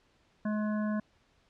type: harmonic tone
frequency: 212.2 Hz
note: G#3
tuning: 38 cents sharp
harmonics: 1 / 3 / 5 / 7 / 8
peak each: -29 / -39 / -43 / -46 / -47 dBFS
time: 0.45-1 s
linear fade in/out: 5 ms
effects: pink hiss -68 dBFS RMS until 1.49 s + low-pass 5000 Hz 12 dB/octave